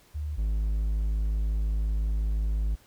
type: tone pair in turn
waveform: sine / triangle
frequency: 74.7 / 52.82 Hz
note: D2 / G#1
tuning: +30 / +30 cents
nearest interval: tritone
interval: 600 cents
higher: first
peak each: -29 / -22 dBFS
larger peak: second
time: 0.14-0.37 / 0.37-2.76 s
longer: second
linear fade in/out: 20 ms
effects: pink hiss -59 dBFS RMS until 2.86 s